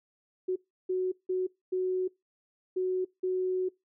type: tone bursts at uneven times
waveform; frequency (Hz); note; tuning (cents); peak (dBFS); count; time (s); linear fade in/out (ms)
sine; 370; F#4; 0; -26; 6; 0.48-0.56 / 0.89-1.12 / 1.29-1.47 / 1.72-2.08 / 2.76-3.05 / 3.23-3.69; 10
effects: noise-tail reverb RT60 0.2 s tail -23 dB re dry